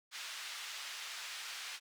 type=band-pass noise; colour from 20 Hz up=white; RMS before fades=-45 dBFS; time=0.11-1.8 s; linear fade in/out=50 ms; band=1300 to 4500 Hz; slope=12 dB/octave; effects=none